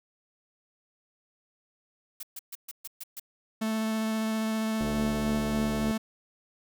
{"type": "noise bursts", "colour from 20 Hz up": "blue", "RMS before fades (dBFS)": -39, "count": 7, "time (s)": [2.2, 3.197], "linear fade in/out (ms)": 5, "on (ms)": 31, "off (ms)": 130}
{"type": "tone with vibrato", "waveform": "45% pulse", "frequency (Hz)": 220, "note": "A3", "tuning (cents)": 0, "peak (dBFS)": -27, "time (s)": [3.61, 5.98], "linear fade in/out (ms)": 10, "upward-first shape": "sine", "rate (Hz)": 15, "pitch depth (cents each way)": 9}
{"type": "click train", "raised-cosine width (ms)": 2, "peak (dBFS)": -21, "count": 83, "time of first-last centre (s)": [4.81, 5.911], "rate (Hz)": 74.5}
{"effects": []}